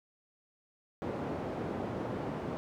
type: band-pass noise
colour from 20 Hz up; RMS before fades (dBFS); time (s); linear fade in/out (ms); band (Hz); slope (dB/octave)
white; -37; 1.02-2.57; 0; 100 to 530; 12
effects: none